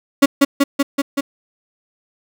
35% pulse tone with echo, 279.8 Hz, C#4, 16 cents sharp, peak -4 dBFS, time 0.22-0.26 s, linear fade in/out 10 ms, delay 190 ms, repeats 5, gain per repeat -2 dB, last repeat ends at 1.21 s, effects none

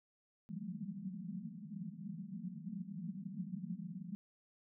white band-pass noise, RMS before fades -45 dBFS, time 0.49-4.15 s, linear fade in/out 0 ms, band 160 to 220 Hz, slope 96 dB/octave, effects none

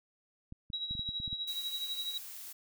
clicks, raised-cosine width 5 ms, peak -32 dBFS, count 9, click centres 0.524 / 0.702 / 0.91 / 0.952 / 0.994 / 1.09 / 1.201 / 1.278 / 1.329 s
sine tone with tremolo, 3866 Hz, B7, 38 cents flat, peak -32 dBFS, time 0.73-2.18 s, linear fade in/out 5 ms, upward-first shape triangle, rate 12 Hz, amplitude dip 70%
blue noise, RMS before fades -46 dBFS, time 1.47-2.53 s, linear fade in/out 10 ms
effects none

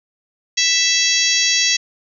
harmonic tone with a mistuned harmonic, 659.3 Hz, E5, in tune, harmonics 3 / 4 / 5 / 6 / 7 / 8 / 9 / 10, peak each -22 / -22 / -22 / -22 / -22 / -22 / -22 / -22 dBFS, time 0.57-1.77 s, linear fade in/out 10 ms, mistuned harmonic 8, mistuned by +72 cents, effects none

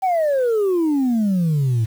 sine exponential sweep, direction down, 780 to 107.5 Hz, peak -13 dBFS, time 0.02-1.86 s, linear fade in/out 20 ms, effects tanh soft clip ceiling -14 dBFS + 7-bit

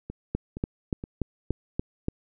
two click trains, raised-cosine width 3 ms, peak -22 / -13 dBFS, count 4 / 7, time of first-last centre 0.1-1.508 / 0.35-2.084 s, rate 2.13 / 3.46 Hz, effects none

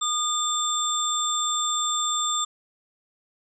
sine tone cluster, 1217 / 3563 / 7440 Hz, D#6 / A7 / A#8, -39 / +21 / -4 cents, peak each -27 dBFS, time 0.01-2.45 s, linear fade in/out 10 ms, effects none

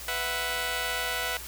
10% pulse chord, B suspended fourth, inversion none, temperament just, 493.9 / 658.5 / 740.8 Hz, B4 / E5 / F#5, 0 / -2 / +2 cents, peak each -26 dBFS, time 0.08-1.37 s, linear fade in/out 2 ms, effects added 60 Hz sine -45 dBFS peak until 1.47 s + white hiss -41 dBFS RMS until 1.47 s

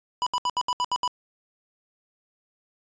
square tone bursts, 987.8 Hz, B5, in tune, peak -23 dBFS, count 8, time 0.22-1.077 s, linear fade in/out 0 ms, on 45 ms, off 71 ms, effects resampled to 16000 Hz

